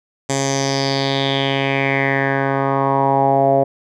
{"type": "tone with low-pass filter sweep", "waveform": "10% pulse", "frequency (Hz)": 136.8, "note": "C#3", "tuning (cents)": -23, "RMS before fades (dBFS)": -17, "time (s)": [0.29, 3.64], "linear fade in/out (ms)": 10, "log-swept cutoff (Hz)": [7400, 620], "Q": 4.7, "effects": []}